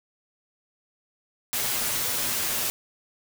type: noise with comb filter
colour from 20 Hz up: white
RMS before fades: -27 dBFS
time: 1.53-2.7 s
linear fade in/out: 0 ms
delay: 8.2 ms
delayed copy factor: +0.6
effects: none